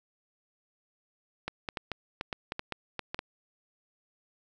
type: clicks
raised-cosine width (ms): 0.3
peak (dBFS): -17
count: 12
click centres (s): 1.48 / 1.688 / 1.772 / 1.917 / 2.211 / 2.328 / 2.521 / 2.594 / 2.723 / 2.993 / 3.145 / 3.191
effects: none